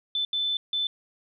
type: tone bursts at uneven times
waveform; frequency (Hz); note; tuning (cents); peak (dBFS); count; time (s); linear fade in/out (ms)
sine; 3520; A7; 0; -24; 3; 0.15-0.25 / 0.33-0.57 / 0.73-0.87; 2
effects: none